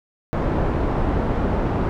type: low-pass noise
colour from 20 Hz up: pink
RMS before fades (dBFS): -21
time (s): 0.33-1.89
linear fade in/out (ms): 0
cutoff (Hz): 910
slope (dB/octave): 12
effects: none